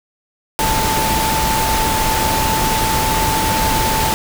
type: tone in noise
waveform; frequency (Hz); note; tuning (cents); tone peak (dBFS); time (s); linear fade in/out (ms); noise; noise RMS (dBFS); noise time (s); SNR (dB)
sine; 882; A5; +4; -18; 0.59-4.14; 0; pink; -18; 0.59-4.14; -3
effects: none